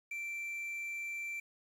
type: tone with quantisation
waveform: triangle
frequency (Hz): 2345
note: D7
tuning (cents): -3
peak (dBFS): -36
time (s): 0.11-1.4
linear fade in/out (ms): 5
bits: 10
effects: none